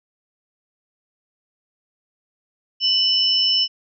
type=tone pair together; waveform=sine; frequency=2977 / 5304 Hz; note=F#7 / E8; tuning=+10 / +10 cents; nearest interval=minor seventh; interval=1000 cents; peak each=-18 dBFS; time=2.8-3.68 s; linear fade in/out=50 ms; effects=none